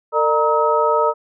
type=tone cluster; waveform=sine; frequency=454.9 / 601 / 939 / 1279 Hz; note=A#4 / D5 / A#5 / D#6; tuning=-42 / +40 / +12 / +47 cents; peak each=-19 dBFS; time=0.12-1.14 s; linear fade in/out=50 ms; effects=none